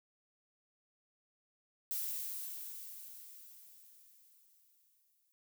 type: noise with exponential decay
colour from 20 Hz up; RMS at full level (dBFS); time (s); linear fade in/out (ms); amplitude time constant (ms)
violet; -37; 1.91-5.32; 0; 740
effects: none